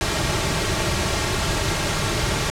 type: noise with comb filter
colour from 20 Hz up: pink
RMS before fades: -22 dBFS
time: 0.01-2.5 s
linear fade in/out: 0 ms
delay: 4 ms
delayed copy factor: -0.5
effects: low-pass 8000 Hz 12 dB/octave